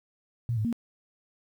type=tone with pitch steps; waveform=sine; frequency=118.2 / 107.7 / 233.6 Hz; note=A#2 / A2 / A#3; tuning=+24 / -37 / +4 cents; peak=-25 dBFS; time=0.49-0.727 s; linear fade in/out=0 ms; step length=79 ms; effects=10-bit